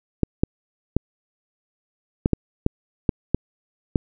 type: clicks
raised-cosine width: 3 ms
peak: -4 dBFS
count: 9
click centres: 0.233 / 0.435 / 0.966 / 2.259 / 2.333 / 2.664 / 3.092 / 3.346 / 3.958 s
effects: none